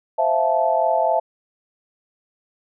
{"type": "chord", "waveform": "sine", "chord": "F major seventh", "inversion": "second", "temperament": "just", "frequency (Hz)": [523.8, 654.8, 698.5, 873.1], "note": ["C5", "E5", "F5", "A5"], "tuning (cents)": [2, -12, 0, -14], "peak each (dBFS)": [-25, -19, -23, -21], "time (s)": [0.18, 1.2], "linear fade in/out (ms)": 10, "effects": []}